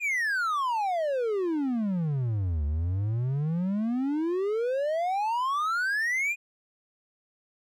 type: exponential two-way sweep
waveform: triangle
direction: down then up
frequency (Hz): 2485 to 71.2 to 2485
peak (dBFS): -23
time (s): 0-6.36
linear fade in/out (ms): 50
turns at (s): 2.65
effects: none